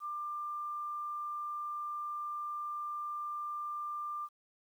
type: tone with quantisation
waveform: sine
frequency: 1191 Hz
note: D6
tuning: 24 cents sharp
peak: -36 dBFS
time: 0-4.29 s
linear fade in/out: 50 ms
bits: 11
effects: none